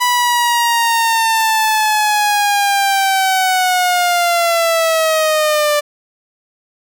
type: linear sweep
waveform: sawtooth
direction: down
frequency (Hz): 988 to 587.3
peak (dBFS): -8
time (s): 0-5.81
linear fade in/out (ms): 20
effects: none